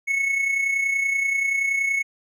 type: tone with amplitude modulation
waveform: triangle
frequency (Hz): 2200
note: C#7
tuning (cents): -14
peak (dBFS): -16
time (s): 0.07-2.03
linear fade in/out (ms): 20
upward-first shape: sine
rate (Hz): 30.5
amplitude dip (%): 50
effects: none